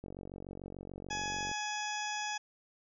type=click train; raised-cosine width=2 ms; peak=-31 dBFS; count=70; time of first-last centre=0.04-1.514 s; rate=46.8 Hz
type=harmonic tone; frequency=841 Hz; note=G#5; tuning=22 cents sharp; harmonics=1 / 2 / 3 / 4 / 6 / 7 / 8; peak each=-38 / -41 / -43 / -44 / -46 / -46 / -47 dBFS; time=1.1-2.38 s; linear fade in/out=10 ms
effects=none